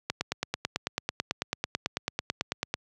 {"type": "click train", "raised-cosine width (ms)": 0.2, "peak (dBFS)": -10, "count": 25, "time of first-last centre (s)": [0.1, 2.74], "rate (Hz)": 9.09, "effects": ["high-pass 80 Hz 12 dB/octave"]}